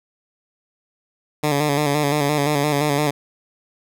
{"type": "tone with vibrato", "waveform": "10% pulse", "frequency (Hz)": 146.1, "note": "D3", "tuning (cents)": -9, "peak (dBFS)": -9, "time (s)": [1.43, 3.11], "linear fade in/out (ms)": 10, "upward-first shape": "square", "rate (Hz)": 5.8, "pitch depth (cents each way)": 48, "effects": []}